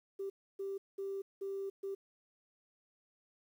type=tone bursts at uneven times; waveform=sine; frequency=392 Hz; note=G4; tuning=in tune; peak=-36 dBFS; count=5; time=0.19-0.3 / 0.59-0.78 / 0.98-1.22 / 1.41-1.7 / 1.83-1.95 s; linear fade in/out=10 ms; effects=tanh soft clip ceiling -32 dBFS + 11-bit